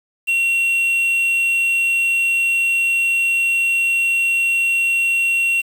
triangle tone with quantisation, 2734 Hz, F7, 37 cents flat, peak -13 dBFS, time 0.27-5.62 s, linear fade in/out 20 ms, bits 6, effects none

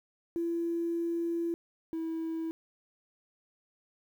triangle tone pair in turn, 337.7 / 325.3 Hz, E4 / E4, +42 / -23 cents, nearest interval minor second, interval 65 cents, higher first, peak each -25 / -29 dBFS, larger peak first, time 0.36-1.54 / 1.93-2.51 s, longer first, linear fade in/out 0 ms, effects tanh soft clip ceiling -27 dBFS + 10-bit

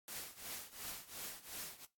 white noise with tremolo, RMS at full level -44 dBFS, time 0.08-1.85 s, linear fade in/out 0 ms, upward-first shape triangle, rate 2.8 Hz, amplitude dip 90%, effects noise-tail reverb RT60 0.2 s tail -18 dB re dry + AAC 64 kbps

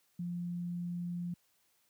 sine tone, 174.61 Hz, F3, in tune, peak -35 dBFS, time 0.19-1.34 s, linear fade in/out 5 ms, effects white hiss -73 dBFS RMS until 1.89 s + high-pass 60 Hz 12 dB/octave

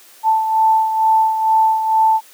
sine beating tone pair, 882 / 884.2 Hz, A5 / A5, +4 / +8 cents, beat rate 2.2 Hz, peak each -12 / -20 dBFS, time 0.23-2.21 s, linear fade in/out 50 ms, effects white hiss -45 dBFS RMS until 2.33 s + high-pass 300 Hz 12 dB/octave

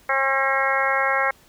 harmonic tone, 270 Hz, C#4, 45 cents flat, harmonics 2 / 3 / 4 / 5 / 6 / 7 / 8, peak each -26 / -26 / -26 / -26 / -26 / -26 / -26 dBFS, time 0.09-1.31 s, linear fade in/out 5 ms, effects pink hiss -54 dBFS RMS until 1.48 s

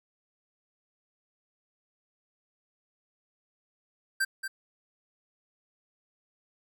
square tone with echo, 1568 Hz, G6, in tune, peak -25 dBFS, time 4.2-4.25 s, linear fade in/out 10 ms, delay 230 ms, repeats 1, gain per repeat -8 dB, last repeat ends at 4.48 s, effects none

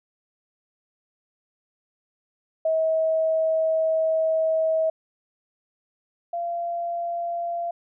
sine tone pair in turn, 641 / 687 Hz, E5 / F5, -49 / -29 cents, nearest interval minor second, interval 120 cents, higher second, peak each -19 / -25 dBFS, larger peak first, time 2.65-4.9 / 6.33-7.71 s, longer first, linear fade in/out 5 ms, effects none

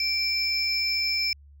triangle tone pair together, 2340 / 5249 Hz, D7 / E8, -7 / -8 cents, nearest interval octave + major second, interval 1399 cents, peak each -26 / -24 dBFS, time 0-1.33 s, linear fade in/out 2 ms, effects added 71 Hz sine -48 dBFS peak until 1.6 s

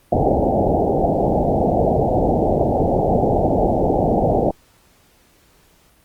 white low-pass noise, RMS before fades -17 dBFS, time 0.12-4.51 s, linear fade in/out 5 ms, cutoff 810 Hz, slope 96 dB/octave, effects pink hiss -55 dBFS RMS until 6.04 s + Opus 32 kbps

